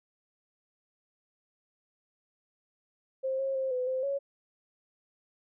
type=tone with pitch steps; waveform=sine; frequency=528 / 539 / 529 / 504 / 519 / 556 Hz; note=C5 / C#5 / C5 / B4 / C5 / C#5; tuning=+16 / -49 / +19 / +35 / -14 / +5 cents; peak=-28 dBFS; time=3.23-4.19 s; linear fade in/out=20 ms; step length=160 ms; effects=none